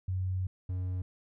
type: tone pair in turn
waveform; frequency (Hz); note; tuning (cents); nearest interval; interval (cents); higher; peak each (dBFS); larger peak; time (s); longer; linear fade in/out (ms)
sine / triangle; 93 / 91.72; F#2 / F#2; +9 / -15; unison; 24; first; -29 / -29; neither; 0.08-0.47 / 0.69-1.02; first; 5
effects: none